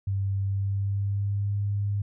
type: tone with pitch glide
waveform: sine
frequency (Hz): 98 to 101.4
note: G2 to G#2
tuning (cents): 0 to -41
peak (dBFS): -24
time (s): 0.07-2.02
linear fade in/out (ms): 5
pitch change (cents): +59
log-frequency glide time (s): 0.44-1.56
effects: none